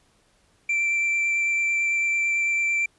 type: tone with vibrato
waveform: triangle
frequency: 2346 Hz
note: D7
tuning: 2 cents flat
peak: -19 dBFS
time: 0.69-2.86 s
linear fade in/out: 5 ms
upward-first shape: sine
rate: 9 Hz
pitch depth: 9 cents each way
effects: pink hiss -63 dBFS RMS until 2.98 s + resampled to 24000 Hz